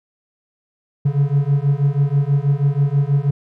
triangle beating tone pair, 138.59 / 144.79 Hz, C#3 / D3, 0 / -24 cents, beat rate 6.2 Hz, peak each -15 dBFS, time 1.05-3.31 s, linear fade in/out 10 ms, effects none

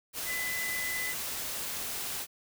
sine tone in noise, 2006 Hz, B6, 26 cents sharp, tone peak -33 dBFS, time 0.25-1.15 s, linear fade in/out 50 ms, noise white, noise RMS -36 dBFS, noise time 0.13-2.27 s, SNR 0 dB, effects none

